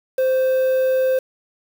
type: tone with quantisation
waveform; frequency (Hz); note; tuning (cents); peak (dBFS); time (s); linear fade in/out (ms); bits
triangle; 520; C5; -11; -13; 0.18-1.19; 5; 6
effects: none